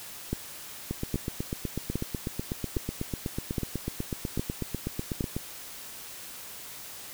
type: two click trains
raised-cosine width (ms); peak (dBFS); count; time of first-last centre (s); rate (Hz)
3; -17 / -15; 37 / 7; 0.91-5.365 / 0.33-5.208; 8.08 / 1.23
effects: white hiss -43 dBFS RMS until 7.13 s